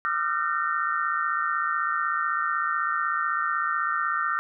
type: tone cluster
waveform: sine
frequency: 1200 / 1318 / 1374 / 1524 / 1833 Hz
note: D6 / E6 / F6 / G6 / A#6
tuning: +37 / -1 / -29 / -49 / -30 cents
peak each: -29 / -33 / -27 / -32 / -32 dBFS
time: 0.05-4.39 s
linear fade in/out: 0 ms
effects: none